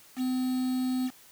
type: tone with quantisation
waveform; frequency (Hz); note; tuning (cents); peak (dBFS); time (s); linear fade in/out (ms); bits
triangle; 255.6; C4; -40; -24; 0.16-1.11; 50; 7
effects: white hiss -55 dBFS RMS until 1.31 s